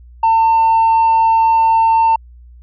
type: tone with tanh clipping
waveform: triangle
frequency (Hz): 901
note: A5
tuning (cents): +41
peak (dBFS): -9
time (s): 0.23-2.16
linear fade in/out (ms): 5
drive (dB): 6
effects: added 60 Hz sine -37 dBFS peak until 2.62 s